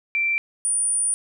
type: tone pair in turn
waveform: sine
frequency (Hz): 2348 / 9392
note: D7 / D9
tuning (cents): -1 / -1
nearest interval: 2 octaves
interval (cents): 2400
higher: second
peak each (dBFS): -19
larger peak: neither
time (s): 0.15-0.38 / 0.65-1.14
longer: second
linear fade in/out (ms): 0
effects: none